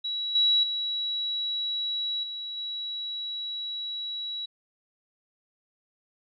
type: tone with level steps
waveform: sine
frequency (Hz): 3900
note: B7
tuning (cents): -23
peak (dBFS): -28 / -19 / -27 / -33 / -31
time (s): 0.04-4.46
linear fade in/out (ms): 10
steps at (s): 0.35 / 0.63 / 2.23 / 2.57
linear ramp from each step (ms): 5
effects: none